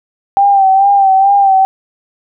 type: tone with vibrato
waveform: sine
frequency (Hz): 784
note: G5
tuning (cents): 0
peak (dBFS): -5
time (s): 0.37-1.65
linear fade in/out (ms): 0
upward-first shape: sine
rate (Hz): 2.3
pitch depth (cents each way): 47
effects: none